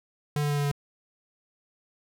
square tone with pitch steps, 147.4 / 146.3 / 145.2 / 144.12 / 143.04 Hz, D3 / D3 / D3 / D3 / D3, +7 / -6 / -19 / -32 / -45 cents, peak -25 dBFS, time 0.36-0.715 s, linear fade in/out 2 ms, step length 71 ms, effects none

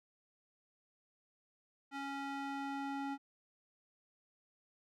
square tone with band-pass filter sweep, 277.2 Hz, C#4, in tune, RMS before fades -41 dBFS, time 1.91-3.18 s, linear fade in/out 50 ms, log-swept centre 1400 to 730 Hz, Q 0.77, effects none

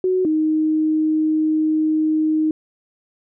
sine tone pair in turn, 370.5 / 311.6 Hz, F#4 / D#4, +2 / +3 cents, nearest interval minor third, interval 299 cents, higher first, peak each -15 dBFS, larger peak neither, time 0.04-0.25 / 0.25-2.51 s, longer second, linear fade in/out 2 ms, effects none

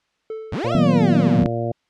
triangle tone with exponential decay, 440 Hz, A4, in tune, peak -23 dBFS, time 0.3-1.09 s, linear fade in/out 2 ms, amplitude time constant 170 ms
30% pulse linear two-way sweep, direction up then down, 60.8 to 690 to 60.8 Hz, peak -20 dBFS, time 0.52-1.44 s, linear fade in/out 5 ms, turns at 0.73 s
harmonic tone, 116.54 Hz, A#2, in tune, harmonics 1 / 2 / 3 / 4 / 5 / 6, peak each -25 / -30 / -28 / -31 / -27 / -30 dBFS, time 0.64-1.72 s, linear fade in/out 5 ms
sine chord, B major seventh, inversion first, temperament equal with one note detuned, 158.37 / 185 / 233.1 / 246.9 Hz, D#3 / F#3 / A#3 / B3, +31 / 0 / 0 / 0 cents, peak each -19 dBFS, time 0.75-1.46 s, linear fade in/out 0 ms
effects white hiss -68 dBFS RMS until 1.89 s + low-pass 4000 Hz 12 dB/octave

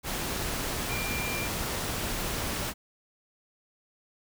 sine tone in noise, 2381 Hz, D7, 23 cents sharp, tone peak -34 dBFS, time 0.88-1.49 s, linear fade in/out 50 ms, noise pink, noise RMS -32 dBFS, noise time 0.03-2.74 s, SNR -5 dB, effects none

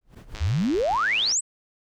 brown noise with exponential growth, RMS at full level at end -39 dBFS, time 0.01-0.15 s, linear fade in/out 5 ms, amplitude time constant 30 ms
brown noise with tremolo, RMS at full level -38 dBFS, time 0.15-0.99 s, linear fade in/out 20 ms, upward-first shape sine, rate 6.7 Hz, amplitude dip 80%
click train, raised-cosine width 0.2 ms, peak -20 dBFS, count 105, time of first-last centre 0.35-1.322 s, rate 107 Hz
sine exponential sweep, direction up, 68.5 to 8440 Hz, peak -20 dBFS, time 0.4-1.41 s, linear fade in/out 20 ms
effects none

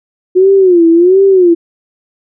sine tone with vibrato, 360 Hz, F#4, 47 cents flat, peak -3 dBFS, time 0.35-1.55 s, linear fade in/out 20 ms, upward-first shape sine, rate 1.4 Hz, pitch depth 150 cents each way, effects none

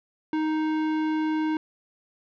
sine tone with tanh clipping, 311.8 Hz, D#4, 4 cents sharp, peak -25 dBFS, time 0.33-1.57 s, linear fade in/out 2 ms, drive 16 dB, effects none

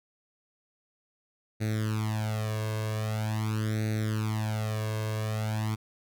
sawtooth tone with flanger, 108.6 Hz, A2, 22 cents flat, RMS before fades -30 dBFS, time 1.6-5.76 s, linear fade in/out 20 ms, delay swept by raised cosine 0.48 to 1.88 ms, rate 0.44 Hz, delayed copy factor +0.95, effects none

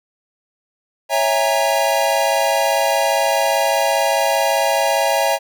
square chord, A# half-diminished seventh, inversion first, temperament equal with one note detuned, 554.4 / 659.3 / 814.5 / 932.3 Hz, C#5 / E5 / G#5 / A#5, 0 / 0 / -34 / 0 cents, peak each -21 / -20 / -21 / -23 dBFS, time 1.09-5.39 s, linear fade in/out 50 ms, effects none

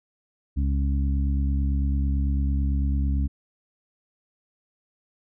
harmonic tone, 69 Hz, C#2, 7 cents flat, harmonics 1 / 2 / 3 / 4, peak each -21 / -32 / -33 / -34 dBFS, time 0.56-3.28 s, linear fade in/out 20 ms, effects none

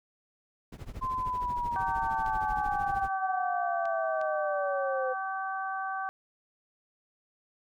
brown noise with tremolo, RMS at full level -37 dBFS, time 0.72-3.09 s, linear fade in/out 5 ms, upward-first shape triangle, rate 13 Hz, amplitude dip 95%
sine linear sweep, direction down, 1044 to 510 Hz, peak -29 dBFS, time 1.01-5.14 s, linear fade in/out 20 ms
harmonic tone, 384.3 Hz, G4, 34 cents flat, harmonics 2 / 3 / 4, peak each -34 / -36 / -37 dBFS, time 1.76-6.09 s, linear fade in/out 0 ms
clicks, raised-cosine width 0.2 ms, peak -31 dBFS, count 3, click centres 2.263 / 3.855 / 4.214 s
effects none

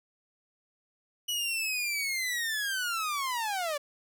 sawtooth linear sweep, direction down, 2951 to 562 Hz, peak -26 dBFS, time 1.28-3.78 s, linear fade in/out 10 ms, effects none

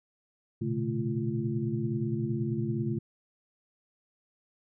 sine tone cluster, 115 / 125.5 / 143.2 / 218.7 / 343.8 Hz, A#2 / B2 / D3 / A3 / F4, -23 / +28 / -43 / -10 / -27 cents, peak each -36 / -34 / -34 / -33 / -35 dBFS, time 0.61-2.99 s, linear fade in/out 10 ms, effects none

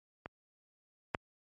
clicks, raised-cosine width 0.5 ms, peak -25 / -15 dBFS, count 2, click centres 0.259 / 1.148 s, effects high-pass 60 Hz 12 dB/octave + MP3 48 kbps

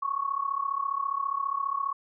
sine tone with amplitude modulation, 1108.7 Hz, C#6, in tune, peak -23 dBFS, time 0.02-1.93 s, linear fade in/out 10 ms, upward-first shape sine, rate 34.8 Hz, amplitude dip 85%, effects none

